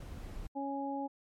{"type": "noise", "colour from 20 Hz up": "brown", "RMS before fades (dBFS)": -43, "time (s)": [0, 0.47], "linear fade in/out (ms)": 5}
{"type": "harmonic tone", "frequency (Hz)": 277.2, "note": "C#4", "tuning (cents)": 0, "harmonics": [1, 2, 3], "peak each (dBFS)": [-37, -42, -38], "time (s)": [0.55, 1.08], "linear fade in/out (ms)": 20}
{"effects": ["MP3 64 kbps"]}